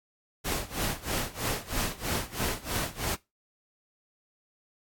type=noise with tremolo; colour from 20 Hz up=pink; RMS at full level=-29 dBFS; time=0.44-3.16 s; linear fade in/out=20 ms; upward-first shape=sine; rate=3.1 Hz; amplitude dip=90%; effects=noise-tail reverb RT60 0.2 s tail -19 dB re dry + AAC 64 kbps